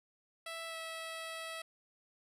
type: tone with pitch glide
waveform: 10% pulse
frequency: 659.3 to 651.4 Hz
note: E5 to E5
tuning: 0 to -21 cents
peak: -33 dBFS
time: 0.46-1.62 s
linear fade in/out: 5 ms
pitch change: -21 cents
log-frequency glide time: 0.67-0.76 s
effects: resampled to 32000 Hz